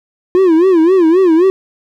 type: tone with vibrato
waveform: triangle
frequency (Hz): 349.2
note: F4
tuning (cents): 0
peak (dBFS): -4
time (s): 0.35-1.5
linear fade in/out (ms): 0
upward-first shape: sine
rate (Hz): 3.8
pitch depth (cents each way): 170
effects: none